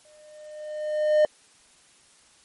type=tone with exponential growth; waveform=triangle; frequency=608 Hz; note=D#5; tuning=40 cents flat; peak=-12 dBFS; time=0.05-1.25 s; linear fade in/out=1 ms; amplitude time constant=260 ms; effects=white hiss -57 dBFS RMS until 2.44 s + MP3 48 kbps